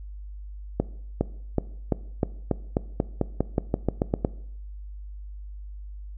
accelerating click train, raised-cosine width 2 ms, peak -8 dBFS, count 16, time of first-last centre 0.8-4.249 s, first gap 410 ms, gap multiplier 0.91, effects noise-tail reverb RT60 0.7 s tail -19 dB re dry + added 50 Hz sine -36 dBFS peak until 6.17 s

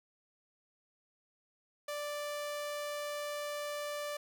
sawtooth tone, 587.3 Hz, D5, in tune, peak -33 dBFS, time 1.88-4.17 s, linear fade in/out 5 ms, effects none

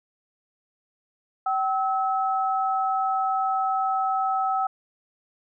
sine tone pair together, 767.5 / 1295 Hz, G5 / E6, -37 / -31 cents, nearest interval major sixth, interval 906 cents, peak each -23 / -26 dBFS, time 1.46-4.67 s, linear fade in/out 5 ms, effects none

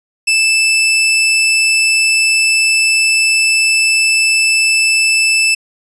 sawtooth tone, 2637 Hz, E7, in tune, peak -6 dBFS, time 0.27-5.55 s, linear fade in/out 10 ms, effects resampled to 24000 Hz

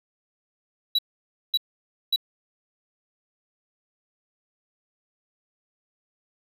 triangle tone bursts, 3918 Hz, B7, 15 cents flat, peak -17 dBFS, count 3, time 0.95-2.161 s, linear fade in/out 5 ms, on 37 ms, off 550 ms, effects none

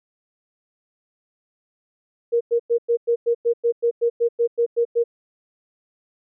sine tone bursts, 470 Hz, A#4, 14 cents sharp, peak -15 dBFS, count 15, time 2.32-5.04 s, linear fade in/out 20 ms, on 88 ms, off 100 ms, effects none

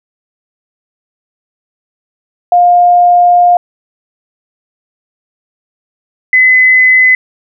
sine tone pair in turn, 707 / 2024 Hz, F5 / B6, +21 / +42 cents, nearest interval octave + tritone, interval 1821 cents, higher second, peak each -3 dBFS, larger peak neither, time 2.52-3.57 / 6.33-7.15 s, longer first, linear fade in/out 2 ms, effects none

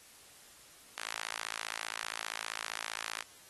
sawtooth tone with high-pass filter, 55.2 Hz, A1, 6 cents sharp, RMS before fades -42 dBFS, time 0.97-3.23 s, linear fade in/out 10 ms, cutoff 1400 Hz, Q 0.88, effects white hiss -57 dBFS RMS until 3.49 s + AAC 32 kbps

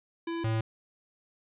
square tone pair in turn, 334.3 / 111.56 Hz, E4 / A2, +24 / +24 cents, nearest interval octave + perfect fifth, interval 1900 cents, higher first, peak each -32 / -27 dBFS, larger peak second, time 0.27-0.44 / 0.44-0.61 s, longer neither, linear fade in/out 5 ms, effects resampled to 8000 Hz + 11-bit

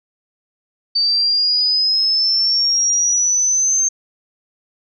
sine exponential sweep, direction up, 4591 to 6350 Hz, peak -13 dBFS, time 0.95-3.89 s, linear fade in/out 10 ms, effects none

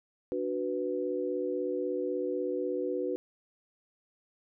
sine chord, B minor, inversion first, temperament equal, 293.7 / 370 / 493.9 Hz, D4 / F#4 / B4, 0 / 0 / 0 cents, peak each -36 / -33 / -33 dBFS, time 0.32-3.16 s, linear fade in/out 0 ms, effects none

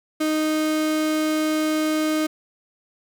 35% pulse tone, 310.2 Hz, D#4, 5 cents flat, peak -18 dBFS, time 0.2-2.27 s, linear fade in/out 10 ms, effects none

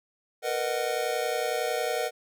square chord, B major seventh, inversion third, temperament just, 463 / 493.9 / 617.4 / 740.8 Hz, A#4 / B4 / D#5 / F#5, -12 / 0 / -14 / +2 cents, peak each -33 dBFS, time 0.42-2.11 s, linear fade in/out 50 ms, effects none

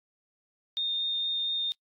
sine tone with vibrato, 3654 Hz, A#7, 35 cents flat, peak -27 dBFS, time 0.77-1.72 s, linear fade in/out 0 ms, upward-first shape triangle, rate 4.3 Hz, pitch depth 8 cents each way, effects noise-tail reverb RT60 0.1 s tail -25 dB re dry + AAC 48 kbps

